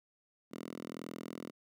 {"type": "tone with high-pass filter", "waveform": "5% pulse", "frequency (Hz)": 41.52, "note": "E1", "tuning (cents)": 13, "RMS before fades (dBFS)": -45, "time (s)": [0.51, 1.51], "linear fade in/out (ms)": 20, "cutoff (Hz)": 230, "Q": 2, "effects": []}